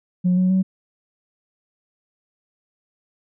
sine tone with pitch steps, 180.3 / 184.3 / 188.39 Hz, F#3 / F#3 / F#3, -45 / -7 / +31 cents, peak -13 dBFS, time 0.24-0.63 s, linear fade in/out 20 ms, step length 130 ms, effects tanh soft clip ceiling -12 dBFS

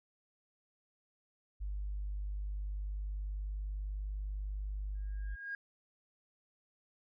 sine tone, 50.1 Hz, G1, 38 cents sharp, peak -35 dBFS, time 1.6-5.36 s, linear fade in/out 20 ms
sine tone with exponential growth, 1629 Hz, G#6, 34 cents flat, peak -35 dBFS, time 4.95-5.55 s, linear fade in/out 2 ms, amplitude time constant 130 ms
effects tanh soft clip ceiling -31 dBFS

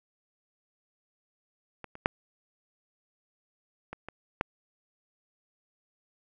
clicks, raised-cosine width 0.5 ms, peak -25 / -29 / -7 / -23 / -24 / -11 dBFS, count 6, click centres 1.843 / 1.954 / 2.059 / 3.93 / 4.086 / 4.411 s, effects none

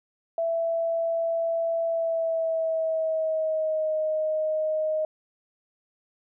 sine tone with pitch glide, 664 to 623.1 Hz, E5 to D#5, +12 to +2 cents, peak -23 dBFS, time 0.38-5.05 s, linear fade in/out 2 ms, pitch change -110 cents, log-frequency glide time 1.86-3.94 s, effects none

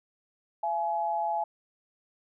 sine tone pair together, 679.3 / 845 Hz, F5 / G#5, -48 / +30 cents, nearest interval major third, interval 378 cents, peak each -31 / -28 dBFS, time 0.63-1.44 s, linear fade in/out 5 ms, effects none

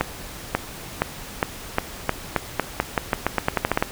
accelerating click train, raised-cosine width 0.5 ms, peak -3 dBFS, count 19, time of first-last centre 0.01-3.825 s, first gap 540 ms, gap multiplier 0.87, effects pink hiss -37 dBFS RMS until 3.91 s

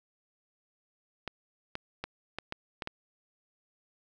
clicks, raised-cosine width 0.3 ms, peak -19 dBFS, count 7, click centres 1.277 / 1.754 / 2.04 / 2.386 / 2.524 / 2.822 / 2.874 s, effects none

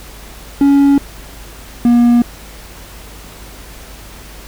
triangle tone pair in turn, 280.4 / 239 Hz, C#4 / A#3, +20 / +43 cents, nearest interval minor third, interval 277 cents, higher first, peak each -4 dBFS, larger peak neither, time 0.61-0.98 / 1.85-2.22 s, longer neither, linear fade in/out 2 ms, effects added 50 Hz sine -35 dBFS peak until 4.47 s + pink hiss -36 dBFS RMS until 4.47 s

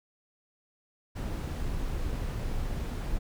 brown noise, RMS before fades -32 dBFS, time 1.15-3.19 s, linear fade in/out 20 ms, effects none

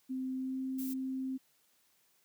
sine tone with pitch glide, 260 to 262.6 Hz, C4 to C4, -11 to +6 cents, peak -34 dBFS, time 0.09-1.38 s, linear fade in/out 20 ms, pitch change +17 cents, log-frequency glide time 0.34-0.59 s
violet noise, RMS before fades -45 dBFS, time 0.78-0.94 s, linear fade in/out 10 ms
effects white hiss -71 dBFS RMS until 2.24 s + high-pass 80 Hz 12 dB/octave

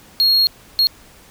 triangle tone bursts at uneven times, 4286 Hz, C8, 41 cents sharp, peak -10 dBFS, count 2, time 0.2-0.47 / 0.79-0.87 s, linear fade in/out 0 ms, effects pink hiss -46 dBFS RMS until 1.3 s

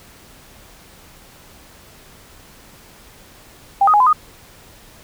sine tone with pitch steps, 794 / 1249 / 831 / 1014 / 1236 Hz, G5 / D#6 / G#5 / B5 / D#6, +22 / +6 / +1 / +45 / -12 cents, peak -9 dBFS, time 3.81-4.13 s, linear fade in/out 5 ms, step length 64 ms, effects pink hiss -45 dBFS RMS until 5.03 s

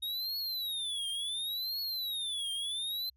square tone with vibrato, 3729 Hz, A#7, in tune, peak -34 dBFS, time 0.02-3.1 s, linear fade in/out 10 ms, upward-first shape triangle, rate 0.7 Hz, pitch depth 280 cents each way, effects added 64 Hz sine -66 dBFS peak until 3.16 s

